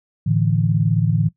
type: chord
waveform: sine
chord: A suspended fourth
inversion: none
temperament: equal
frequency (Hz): 110 / 146.83 / 164.81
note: A2 / D3 / E3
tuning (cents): 0 / 0 / 0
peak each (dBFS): -19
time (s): 0.26-1.29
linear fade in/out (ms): 10
effects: noise-tail reverb RT60 0.1 s tail -17 dB re dry